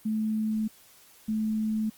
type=tone pair in turn; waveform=sine; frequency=217.4 / 217.4 Hz; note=A3 / A3; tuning=-21 / -21 cents; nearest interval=unison; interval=0 cents; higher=neither; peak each=-25 dBFS; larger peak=neither; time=0.05-0.68 / 1.28-1.9 s; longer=first; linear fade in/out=10 ms; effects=white hiss -56 dBFS RMS until 1.97 s + Opus 32 kbps